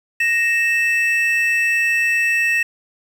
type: tone pair together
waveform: triangle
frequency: 1864.7 / 2637 Hz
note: A#6 / E7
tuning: 0 / 0 cents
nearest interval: tritone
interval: 600 cents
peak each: -16 dBFS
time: 0.2-2.63 s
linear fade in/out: 5 ms
effects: 7-bit